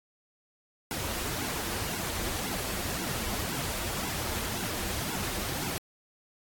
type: noise with flanger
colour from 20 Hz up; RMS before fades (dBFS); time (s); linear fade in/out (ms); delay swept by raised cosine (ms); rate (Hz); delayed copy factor
pink; -33; 0.91-5.78; 0; 1.6 to 7.4; 1.9; -0.9
effects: AAC 64 kbps